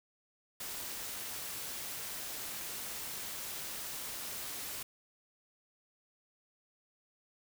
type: noise with amplitude modulation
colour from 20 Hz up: white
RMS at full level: -40 dBFS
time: 0.6-4.83 s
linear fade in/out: 5 ms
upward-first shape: sine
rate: 294 Hz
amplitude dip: 35%
effects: none